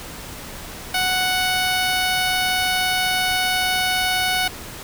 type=tone; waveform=10% pulse; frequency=740 Hz; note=F#5; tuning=in tune; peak=-10 dBFS; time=0.94-4.48 s; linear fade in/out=5 ms; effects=pink hiss -35 dBFS RMS until 4.83 s